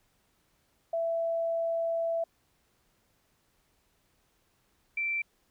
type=tone pair in turn; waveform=sine; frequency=665 / 2342 Hz; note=E5 / D7; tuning=+15 / -5 cents; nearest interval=octave + minor seventh; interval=2180 cents; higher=second; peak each=-27 / -28 dBFS; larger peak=first; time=0.93-2.24 / 4.97-5.22 s; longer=first; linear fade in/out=5 ms; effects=pink hiss -71 dBFS RMS until 5.5 s